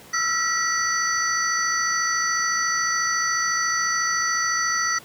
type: tone cluster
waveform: sine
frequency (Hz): 1313 / 1367 / 1938 / 4592 / 5930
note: E6 / F6 / B6 / D8 / F#8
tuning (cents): -7 / -37 / -33 / -40 / +3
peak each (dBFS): -27 / -30 / -24 / -31 / -26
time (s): 0.13-4.99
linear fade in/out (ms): 10
effects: pink hiss -46 dBFS RMS until 5.04 s + high-pass 100 Hz 12 dB/octave